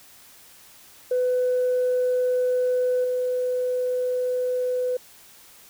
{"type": "tone with level steps", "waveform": "sine", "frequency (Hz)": 501, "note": "B4", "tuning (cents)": 25, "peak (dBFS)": [-18, -21], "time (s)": [1.11, 4.97], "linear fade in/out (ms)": 5, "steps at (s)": 3.04, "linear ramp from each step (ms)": 2, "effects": ["tanh soft clip ceiling -16 dBFS", "white hiss -50 dBFS RMS until 5.69 s"]}